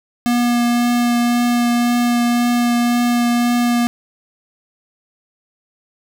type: tone with vibrato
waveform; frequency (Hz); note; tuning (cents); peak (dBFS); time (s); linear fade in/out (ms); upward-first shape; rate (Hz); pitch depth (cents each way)
square; 240; B3; -49; -14; 0.26-3.87; 0; triangle; 1.9; 11
effects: none